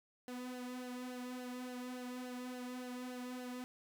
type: tone with flanger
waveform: sawtooth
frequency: 250 Hz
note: B3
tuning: 21 cents sharp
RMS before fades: -45 dBFS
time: 0.28-3.64 s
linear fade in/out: 0 ms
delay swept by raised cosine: 0.84 to 2.74 ms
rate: 3.5 Hz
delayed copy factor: -0.7
effects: none